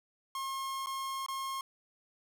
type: tone with dropouts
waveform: 45% pulse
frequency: 1075 Hz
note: C6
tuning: 47 cents sharp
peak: -35 dBFS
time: 0.35-1.61 s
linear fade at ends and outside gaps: 2 ms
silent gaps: 0.861-0.869 / 1.263-1.284 s
effects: none